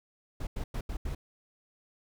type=noise bursts at uneven times; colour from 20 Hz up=brown; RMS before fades=-34 dBFS; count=5; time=0.4-0.47 / 0.56-0.64 / 0.74-0.81 / 0.89-0.97 / 1.05-1.15 s; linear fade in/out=5 ms; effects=none